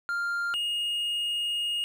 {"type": "tone pair in turn", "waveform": "triangle", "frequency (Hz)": [1396.9, 2857], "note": ["F6", "F7"], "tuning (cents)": [0, 39], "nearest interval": "octave", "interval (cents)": 1239, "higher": "second", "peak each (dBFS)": [-25, -25], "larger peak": "neither", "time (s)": [[0.09, 0.54], [0.54, 1.84]], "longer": "second", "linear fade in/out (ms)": 0, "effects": []}